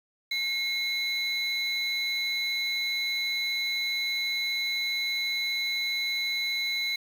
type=tone pair together; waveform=triangle; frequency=2159 / 3994 Hz; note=C#7 / B7; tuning=-46 / +19 cents; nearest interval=major seventh; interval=1065 cents; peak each=-28 dBFS; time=0.31-6.96 s; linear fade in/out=5 ms; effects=8-bit